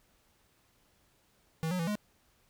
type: tone with pitch steps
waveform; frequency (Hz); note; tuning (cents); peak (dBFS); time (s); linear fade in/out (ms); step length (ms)
square; 161.2 / 182.2 / 166.1 / 208.9; E3 / F#3 / E3 / G#3; -38 / -26 / +13 / +10; -31; 1.63-1.954; 0; 81
effects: pink hiss -69 dBFS RMS until 2.49 s